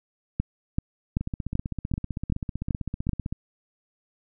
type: two click trains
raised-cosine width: 5 ms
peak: -11 / -17 dBFS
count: 8 / 34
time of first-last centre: 0.4-3.092 / 1.21-3.325 s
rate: 2.6 / 15.6 Hz
effects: none